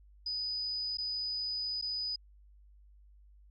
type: tone with dropouts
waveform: sine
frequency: 4978 Hz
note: D#8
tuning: in tune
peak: -33 dBFS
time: 0.26-2.16 s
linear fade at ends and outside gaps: 5 ms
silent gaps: 0.972-0.983 / 1.814-1.823 s
effects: added 50 Hz sine -56 dBFS peak until 3.5 s